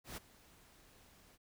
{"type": "noise with ADSR envelope", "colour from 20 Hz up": "pink", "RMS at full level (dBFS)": -44, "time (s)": [0.04, 1.38], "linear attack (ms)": 130, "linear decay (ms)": 16, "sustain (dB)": -20, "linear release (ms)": 36, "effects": []}